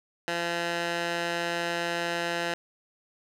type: tone with band-pass filter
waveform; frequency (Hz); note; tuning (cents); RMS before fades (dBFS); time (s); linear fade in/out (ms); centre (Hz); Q
15% pulse; 171.1; F3; -35; -30; 0.28-2.54; 0; 2000; 0.61
effects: none